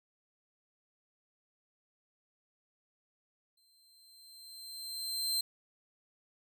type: tone with exponential growth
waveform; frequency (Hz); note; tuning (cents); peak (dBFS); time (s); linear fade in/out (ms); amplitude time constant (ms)
sawtooth; 4126; C8; -25; -26; 3.57-5.41; 5; 400
effects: none